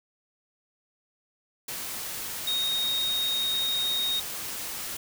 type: tone in noise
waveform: sine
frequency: 3729 Hz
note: A#7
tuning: in tune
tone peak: -25 dBFS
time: 2.47-4.2 s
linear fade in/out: 5 ms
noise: white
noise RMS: -35 dBFS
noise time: 1.68-4.97 s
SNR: +7 dB
effects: none